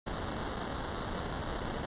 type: noise with sample-and-hold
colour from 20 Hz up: pink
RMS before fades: -37 dBFS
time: 0.06-1.86 s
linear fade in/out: 10 ms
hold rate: 2450 Hz
effects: resampled to 8000 Hz